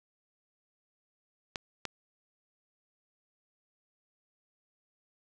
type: clicks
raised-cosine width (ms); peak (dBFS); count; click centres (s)
0.2; -17; 2; 1.558 / 1.853
effects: none